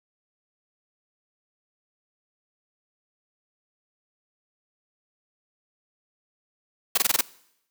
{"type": "noise bursts", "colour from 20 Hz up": "white", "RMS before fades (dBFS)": -20, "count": 6, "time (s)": [6.95, 7.211], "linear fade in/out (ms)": 5, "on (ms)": 26, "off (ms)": 21, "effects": ["noise-tail reverb RT60 0.8 s tail -22 dB re dry", "high-pass 200 Hz 12 dB/octave"]}